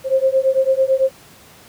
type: beating tone pair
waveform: sine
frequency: 526 / 535 Hz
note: C5 / C5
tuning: +9 / +38 cents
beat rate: 9 Hz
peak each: -16 dBFS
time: 0.04-1.11 s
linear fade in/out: 50 ms
effects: pink hiss -45 dBFS RMS until 1.68 s + high-pass 80 Hz 12 dB/octave